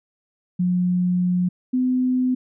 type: tone pair in turn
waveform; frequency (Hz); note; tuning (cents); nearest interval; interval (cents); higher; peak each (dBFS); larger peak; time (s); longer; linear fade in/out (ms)
sine; 179.6 / 254; F3 / B3; +49 / +49; tritone; 600; second; -17; neither; 0.59-1.49 / 1.73-2.35; first; 10
effects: none